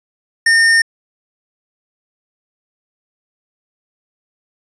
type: tone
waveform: square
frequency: 1823 Hz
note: A#6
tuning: 39 cents flat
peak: -9 dBFS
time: 0.46-0.82 s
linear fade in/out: 5 ms
effects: resampled to 22050 Hz